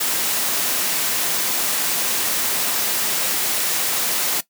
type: high-pass noise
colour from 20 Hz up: white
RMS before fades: -21 dBFS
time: 0-4.41 s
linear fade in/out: 10 ms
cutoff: 170 Hz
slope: 12 dB/octave
effects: noise-tail reverb RT60 0.1 s tail -17 dB re dry